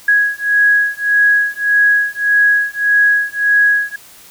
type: beating tone pair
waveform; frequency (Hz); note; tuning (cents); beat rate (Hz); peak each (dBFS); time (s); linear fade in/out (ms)
sine; 1661.2 / 1662.9; G#6 / G#6; 0 / +2; 1.7; -13; 0.08-3.96; 5
effects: white hiss -41 dBFS RMS until 4.3 s